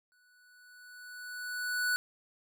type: tone with exponential growth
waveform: square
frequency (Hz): 1480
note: F#6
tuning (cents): 0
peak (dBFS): -27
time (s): 0.12-1.96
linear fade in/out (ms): 0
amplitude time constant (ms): 400
effects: none